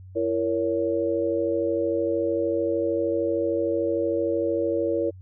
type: chord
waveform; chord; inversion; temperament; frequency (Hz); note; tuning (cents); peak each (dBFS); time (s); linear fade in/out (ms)
sine; A# diminished; second; just; 335.6 / 466.2 / 559.4; E4 / A#4 / C#5; +31 / 0 / +16; -26; 0.15-5.11; 20
effects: added 93 Hz sine -41 dBFS peak until 5.21 s